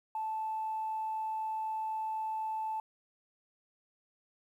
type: tone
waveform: sine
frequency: 876 Hz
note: A5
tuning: 8 cents flat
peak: -32 dBFS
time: 0.15-2.8 s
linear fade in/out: 2 ms
effects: tanh soft clip ceiling -28 dBFS + 11-bit